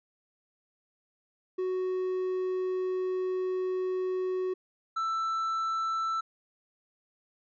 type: tone pair in turn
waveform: triangle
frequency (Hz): 370.6 / 1327.2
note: F#4 / E6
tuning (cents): +3 / +11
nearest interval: octave + minor seventh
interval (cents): 2208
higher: second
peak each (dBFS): -26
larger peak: neither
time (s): 1.58-4.54 / 4.96-6.21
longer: first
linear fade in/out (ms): 10
effects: resampled to 16000 Hz